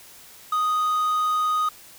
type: tone with quantisation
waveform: triangle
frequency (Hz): 1244.5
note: D#6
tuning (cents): 0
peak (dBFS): -18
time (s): 0.52-1.69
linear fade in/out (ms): 5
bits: 7
effects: white hiss -47 dBFS RMS until 1.98 s